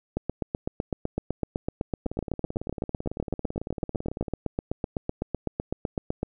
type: two click trains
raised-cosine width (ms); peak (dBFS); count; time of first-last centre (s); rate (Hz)
2; -13 / -19; 49 / 41; 0.17-6.231 / 2.06-4.282; 7.92 / 18
effects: none